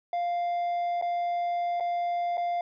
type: tone with dropouts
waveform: triangle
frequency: 698 Hz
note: F5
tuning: 1 cent flat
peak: -24 dBFS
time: 0.13-2.61 s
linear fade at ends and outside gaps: 2 ms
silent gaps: 1.014-1.023 / 1.8-1.806 / 2.372-2.378 s
effects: resampled to 11025 Hz